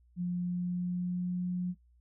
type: tone with pitch glide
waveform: sine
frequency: 177.2 to 179.57 Hz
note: F3 to F3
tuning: +25 to +48 cents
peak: -30 dBFS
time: 0.16-1.75 s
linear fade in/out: 50 ms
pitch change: +23 cents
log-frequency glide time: 0.36-1.44 s
effects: noise-tail reverb RT60 0.1 s tail -22 dB re dry + added 60 Hz sine -61 dBFS peak until 2 s

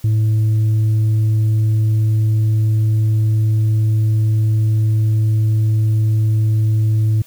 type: tone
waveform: sine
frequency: 108.9 Hz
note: A2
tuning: 17 cents flat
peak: -9 dBFS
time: 0.04-7.22 s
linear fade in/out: 5 ms
effects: tanh soft clip ceiling -11 dBFS + white hiss -47 dBFS RMS until 7.26 s

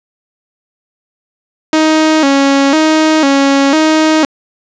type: tone with vibrato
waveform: sawtooth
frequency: 294.3 Hz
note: D4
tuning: 4 cents sharp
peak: -3 dBFS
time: 1.73-4.25 s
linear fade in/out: 2 ms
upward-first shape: square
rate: 1 Hz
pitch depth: 110 cents each way
effects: resampled to 16000 Hz + 7-bit

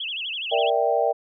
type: tone with vibrato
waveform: sine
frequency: 2960 Hz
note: F#7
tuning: in tune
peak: -27 dBFS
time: 0-0.7 s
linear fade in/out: 5 ms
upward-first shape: sine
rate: 12 Hz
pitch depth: 230 cents each way
type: chord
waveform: sine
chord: E half-diminished seventh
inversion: second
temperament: equal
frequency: 466.2 / 587.3 / 659.3 / 784 Hz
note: Bb4 / D5 / E5 / G5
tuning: 0 / 0 / 0 / 0 cents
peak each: -24 dBFS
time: 0.51-1.13 s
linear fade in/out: 20 ms
effects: none

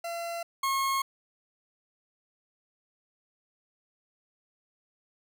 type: tone pair in turn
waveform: 40% pulse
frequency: 680 / 1084.7 Hz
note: F5 / C#6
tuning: -46 / -38 cents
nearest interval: minor sixth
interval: 808 cents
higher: second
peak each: -32 / -25 dBFS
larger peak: second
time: 0.04-0.43 / 0.63-1.02 s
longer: neither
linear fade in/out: 5 ms
effects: none

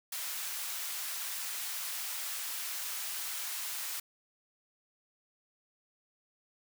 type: high-pass noise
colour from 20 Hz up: white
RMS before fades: -38 dBFS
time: 0.12-4 s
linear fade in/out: 5 ms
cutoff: 980 Hz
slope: 12 dB/octave
effects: none

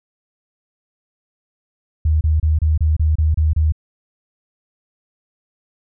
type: tone bursts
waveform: sine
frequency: 77.78 Hz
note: D#2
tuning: in tune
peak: -12 dBFS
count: 9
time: 2.05-3.722 s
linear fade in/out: 5 ms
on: 160 ms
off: 29 ms
effects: none

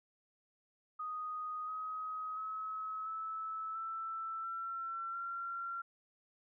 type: tone with pitch steps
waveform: sine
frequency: 1244.5 / 1264.8 / 1285.4 / 1306.4 / 1327.7 / 1349.3 / 1371.3 Hz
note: D#6 / D#6 / E6 / E6 / E6 / E6 / F6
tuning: 0 / +28 / -44 / -16 / +12 / +40 / -32 cents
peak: -38 dBFS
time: 0.99-5.82 s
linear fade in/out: 10 ms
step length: 690 ms
effects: none

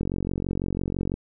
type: click train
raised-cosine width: 3 ms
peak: -14 dBFS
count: 53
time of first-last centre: 0.01-1.14 s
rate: 46 Hz
effects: none

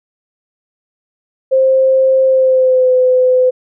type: tone with pitch glide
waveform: sine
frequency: 527 to 508.2 Hz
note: C5 to B4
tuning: +12 to +49 cents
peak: -7 dBFS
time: 1.51-3.51 s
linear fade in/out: 20 ms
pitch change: -63 cents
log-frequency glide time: 2.25-2.92 s
effects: none

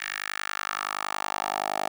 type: tone with high-pass filter sweep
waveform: 10% pulse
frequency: 50.7 Hz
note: G#1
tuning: 41 cents flat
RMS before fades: -31 dBFS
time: 0-1.88 s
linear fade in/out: 5 ms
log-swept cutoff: 1900 to 670 Hz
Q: 2.6
effects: none

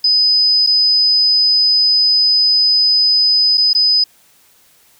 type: tone with dropouts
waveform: sine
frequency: 5010 Hz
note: D#8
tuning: 11 cents sharp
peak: -9 dBFS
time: 0.04-4.04 s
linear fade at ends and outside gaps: 5 ms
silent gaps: 0.665-0.671 / 3.574-3.578 / 3.732-3.749 s
effects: white hiss -51 dBFS RMS until 4.99 s

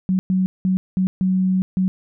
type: tone bursts at uneven times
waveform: sine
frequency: 186.8 Hz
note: F#3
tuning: 17 cents sharp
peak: -15 dBFS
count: 6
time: 0.09-0.19 / 0.3-0.46 / 0.65-0.77 / 0.97-1.07 / 1.21-1.62 / 1.77-1.88 s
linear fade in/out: 0 ms
effects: none

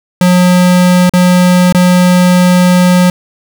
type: tone with dropouts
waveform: square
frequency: 180 Hz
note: F#3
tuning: 47 cents flat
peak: -5 dBFS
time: 0.21-3.1 s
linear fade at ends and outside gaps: 2 ms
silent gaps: 1.095-1.136 / 1.725-1.747 s
effects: none

